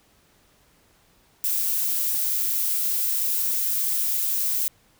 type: noise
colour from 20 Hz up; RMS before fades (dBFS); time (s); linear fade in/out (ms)
violet; -24; 1.44-4.68; 0
effects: pink hiss -60 dBFS RMS until 4.99 s